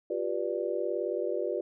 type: chord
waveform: sine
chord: G dominant seventh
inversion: third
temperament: just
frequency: 352.8 / 392 / 490 / 588 Hz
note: F4 / G4 / B4 / D5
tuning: +18 / 0 / -14 / +2 cents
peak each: -34 dBFS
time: 0.1-1.61 s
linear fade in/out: 5 ms
effects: none